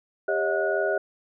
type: tone cluster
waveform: sine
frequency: 399 / 550 / 632 / 718 / 1458 Hz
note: G4 / C#5 / D#5 / F5 / F#6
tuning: +31 / -14 / +27 / +48 / -26 cents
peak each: -27 / -30 / -26 / -34 / -29 dBFS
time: 0.28-0.98 s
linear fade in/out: 5 ms
effects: none